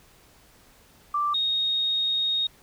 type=tone pair in turn; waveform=sine; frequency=1174.7 / 3729 Hz; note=D6 / A#7; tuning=0 / 0 cents; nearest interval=octave + minor sixth; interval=2000 cents; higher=second; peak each=-22 dBFS; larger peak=neither; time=1.14-1.34 / 1.34-2.47 s; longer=second; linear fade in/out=5 ms; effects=pink hiss -56 dBFS RMS until 2.62 s